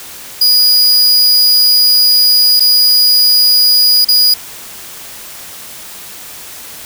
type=tone with dropouts; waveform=45% pulse; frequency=4900 Hz; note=D#8; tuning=27 cents flat; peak=-5 dBFS; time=0.41-4.34 s; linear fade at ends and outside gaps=5 ms; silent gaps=2.597-2.604 / 4.047-4.085 s; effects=white hiss -30 dBFS RMS until 6.85 s